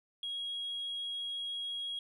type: tone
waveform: sine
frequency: 3298 Hz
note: G#7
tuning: 13 cents flat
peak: -34 dBFS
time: 0.23-1.99 s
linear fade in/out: 2 ms
effects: tanh soft clip ceiling -33 dBFS